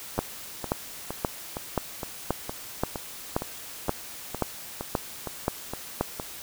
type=two click trains; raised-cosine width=1 ms; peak=-17 / -9 dBFS; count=14 / 12; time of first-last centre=0.18-6.199 / 0.19-6.01 s; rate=2.16 / 1.89 Hz; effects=white hiss -41 dBFS RMS until 6.42 s